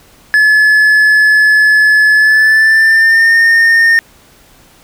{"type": "tone with pitch glide", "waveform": "triangle", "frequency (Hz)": [1716, 1828.6], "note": ["A6", "A#6"], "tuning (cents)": [-44, -34], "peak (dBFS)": -3, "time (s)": [0.34, 3.99], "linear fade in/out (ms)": 0, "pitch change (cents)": 110, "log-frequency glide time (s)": [2.15, 3.36], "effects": ["pink hiss -44 dBFS RMS until 4.83 s"]}